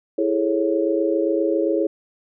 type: chord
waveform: sine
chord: A major seventh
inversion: second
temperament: just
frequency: 330 / 412.5 / 440 / 550 Hz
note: E4 / G#4 / A4 / C#5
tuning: +2 / -12 / 0 / -14 cents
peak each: -21 / -23 / -27 / -23 dBFS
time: 0.18-1.87 s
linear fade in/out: 5 ms
effects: none